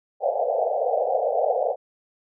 pink band-pass noise, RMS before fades -23 dBFS, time 0.2-1.76 s, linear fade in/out 50 ms, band 470 to 780 Hz, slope 96 dB/octave, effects none

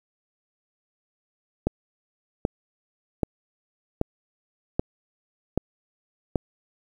click train, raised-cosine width 2 ms, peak -8 dBFS, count 7, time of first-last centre 1.67-6.357 s, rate 1.28 Hz, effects 8-bit

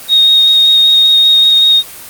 sine tone with vibrato, 3729 Hz, A#7, in tune, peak -4 dBFS, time 0.08-1.83 s, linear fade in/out 50 ms, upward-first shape square, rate 5.2 Hz, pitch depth 8 cents each way, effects white hiss -30 dBFS RMS until 2.09 s + Opus 24 kbps

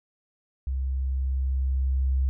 sine tone with level ramp, 66 Hz, C2, 16 cents sharp, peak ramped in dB -25 to -20 dBFS, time 0.67-2.29 s, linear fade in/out 0 ms, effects none

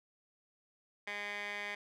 15% pulse tone with band-pass filter, 205 Hz, G#3, 22 cents flat, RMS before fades -41 dBFS, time 1.07-1.75 s, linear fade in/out 5 ms, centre 2100 Hz, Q 2.3, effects none

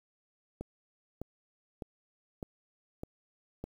click train, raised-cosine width 2 ms, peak -25 dBFS, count 6, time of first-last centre 0.61-3.64 s, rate 1.65 Hz, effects 9-bit

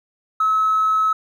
triangle tone with tanh clipping, 1291 Hz, E6, 37 cents flat, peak -14 dBFS, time 0.4-1.13 s, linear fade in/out 5 ms, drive 1 dB, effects none

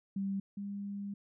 sine tone pair in turn, 196 / 200.9 Hz, G3 / G3, 0 / +43 cents, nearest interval unison, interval 43 cents, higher second, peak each -32 / -37 dBFS, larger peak first, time 0.16-0.4 / 0.57-1.14 s, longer second, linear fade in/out 5 ms, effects none

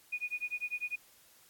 sine tone with tremolo, 2462 Hz, D#7, 19 cents flat, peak -31 dBFS, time 0.12-0.96 s, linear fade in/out 10 ms, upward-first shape sine, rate 10 Hz, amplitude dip 100%, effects white hiss -62 dBFS RMS until 1.49 s + AAC 64 kbps

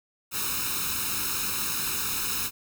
white noise with comb filter, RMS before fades -29 dBFS, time 0.31-2.51 s, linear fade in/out 50 ms, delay 0.76 ms, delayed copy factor +0.85, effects none

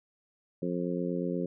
harmonic tone, 88.4 Hz, F2, 22 cents sharp, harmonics 2 / 3 / 4 / 5 / 6, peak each -33 / -35 / -36 / -37 / -38 dBFS, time 0.62-1.46 s, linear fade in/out 5 ms, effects none

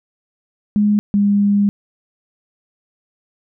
sine tone pair in turn, 207.8 / 202.8 Hz, G#3 / G#3, +1 / -41 cents, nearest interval unison, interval 42 cents, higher first, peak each -11 dBFS, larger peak neither, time 0.76-0.99 / 1.14-1.69 s, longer second, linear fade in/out 0 ms, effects none

